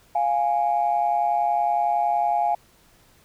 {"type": "tone pair together", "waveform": "sine", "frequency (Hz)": [698.5, 829.3], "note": ["F5", "G#5"], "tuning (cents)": [0, -3], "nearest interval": "minor third", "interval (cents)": 297, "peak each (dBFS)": -21, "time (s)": [0.15, 2.55], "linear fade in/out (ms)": 5, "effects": ["tanh soft clip ceiling -12 dBFS", "pink hiss -57 dBFS RMS until 3.24 s"]}